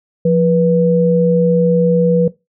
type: tone pair together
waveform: sine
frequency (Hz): 173.82 / 488.1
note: F3 / B4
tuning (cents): -8 / -20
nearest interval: octave + tritone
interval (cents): 1788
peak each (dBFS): -12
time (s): 0.25-2.28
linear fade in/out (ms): 5
effects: noise-tail reverb RT60 0.2 s tail -18 dB re dry